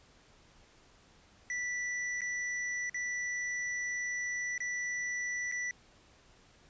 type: tone with dropouts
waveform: square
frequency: 1967 Hz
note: B6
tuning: 7 cents flat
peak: -34 dBFS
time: 1.5-5.71 s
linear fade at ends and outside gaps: 1 ms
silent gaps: 2.208-2.217 / 2.896-2.944 / 4.579-4.604 / 5.515-5.522 s
effects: pink hiss -62 dBFS RMS until 6.69 s + resampled to 16000 Hz